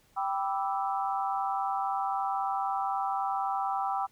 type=chord; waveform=sine; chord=E minor seventh; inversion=first; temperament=equal with one note detuned; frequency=784 / 984.9 / 1174.7 / 1318.5 Hz; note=G5 / B5 / D6 / E6; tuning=0 / -5 / 0 / 0 cents; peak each=-30 / -35 / -36 / -36 dBFS; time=0.16-4.07 s; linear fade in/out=20 ms; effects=pink hiss -65 dBFS RMS until 4.11 s